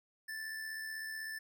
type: tone with amplitude modulation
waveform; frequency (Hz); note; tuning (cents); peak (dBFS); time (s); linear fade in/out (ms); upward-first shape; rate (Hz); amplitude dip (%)
square; 1760; A6; 0; -39; 0.28-1.39; 10; sine; 76; 40
effects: none